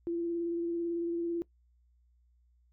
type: tone with vibrato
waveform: sine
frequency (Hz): 340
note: F4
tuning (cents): -46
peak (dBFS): -30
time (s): 0.07-1.42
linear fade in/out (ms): 0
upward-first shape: square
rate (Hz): 18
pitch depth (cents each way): 14
effects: noise-tail reverb RT60 0.1 s tail -20 dB re dry + added 60 Hz sine -64 dBFS peak until 2.72 s

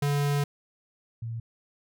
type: tone pair in turn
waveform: square / sine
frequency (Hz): 143.6 / 114.74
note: D3 / A#2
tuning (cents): -39 / -27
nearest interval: major third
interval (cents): 388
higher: first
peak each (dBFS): -24 / -31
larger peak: first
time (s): 0.02-0.44 / 1.22-1.4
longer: first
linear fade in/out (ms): 5
effects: none

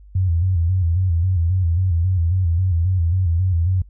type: tone with vibrato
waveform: sine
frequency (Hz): 88.3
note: F2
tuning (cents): +20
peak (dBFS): -15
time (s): 0.15-3.82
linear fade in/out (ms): 5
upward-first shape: square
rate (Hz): 3.7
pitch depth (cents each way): 95
effects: noise-tail reverb RT60 0.1 s tail -25 dB re dry + added 50 Hz sine -41 dBFS peak until 3.89 s

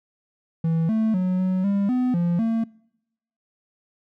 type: tone with pitch steps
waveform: triangle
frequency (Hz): 163.6 / 220.5 / 183.7 / 185.9 / 199.7 / 251.7 / 172.7 / 226.4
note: E3 / A3 / F#3 / F#3 / G3 / B3 / F3 / A3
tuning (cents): -13 / +4 / -12 / +8 / +32 / +33 / -19 / +50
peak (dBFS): -17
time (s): 0.64-2.64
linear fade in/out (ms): 5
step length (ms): 250
effects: noise-tail reverb RT60 0.8 s tail -24 dB re dry

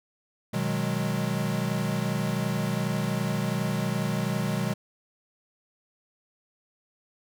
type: chord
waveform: square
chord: G# minor seventh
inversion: first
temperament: equal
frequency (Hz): 123.47 / 155.56 / 185 / 207.7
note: B2 / D#3 / F#3 / G#3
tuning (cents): 0 / 0 / 0 / 0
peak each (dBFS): -32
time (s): 0.53-4.74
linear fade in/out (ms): 10
effects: none

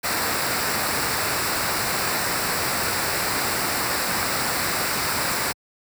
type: noise with comb filter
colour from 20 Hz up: pink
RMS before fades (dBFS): -24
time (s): 0.03-5.53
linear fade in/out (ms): 20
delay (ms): 0.31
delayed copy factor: -0.6
effects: high-pass 80 Hz 12 dB/octave

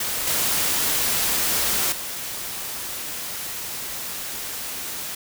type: noise with level steps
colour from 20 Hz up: white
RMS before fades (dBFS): -26 / -22 / -31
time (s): 0-5.15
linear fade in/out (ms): 5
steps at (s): 0.27 / 1.92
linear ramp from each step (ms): 2
effects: none

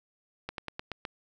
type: slowing click train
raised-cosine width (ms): 0.3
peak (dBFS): -19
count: 6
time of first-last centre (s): 0.49-1.052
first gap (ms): 92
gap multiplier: 1.1
effects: none

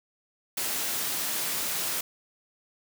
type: high-pass noise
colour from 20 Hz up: white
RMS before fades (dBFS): -30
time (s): 0.57-2.01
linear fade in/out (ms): 5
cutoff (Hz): 130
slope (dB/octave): 12
effects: none

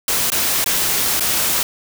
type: noise with dropouts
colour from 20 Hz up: white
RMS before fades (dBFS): -18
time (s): 0.08-1.63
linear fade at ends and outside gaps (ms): 2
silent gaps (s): 0.302-0.319 / 0.643-0.66 / 1.197-1.206
effects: none

